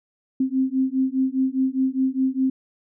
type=beating tone pair; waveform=sine; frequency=260.5 / 265.4 Hz; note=C4 / C4; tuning=-7 / +25 cents; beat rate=4.9 Hz; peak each=-22 / -22 dBFS; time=0.4-2.5 s; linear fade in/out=5 ms; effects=none